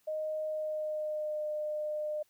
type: tone with pitch glide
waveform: sine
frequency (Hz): 620 to 605.5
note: D#5 to D#5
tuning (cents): -6 to -47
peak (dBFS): -32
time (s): 0.07-2.23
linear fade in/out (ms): 10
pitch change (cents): -41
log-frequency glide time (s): 0.45-1.48
effects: white hiss -71 dBFS RMS until 2.29 s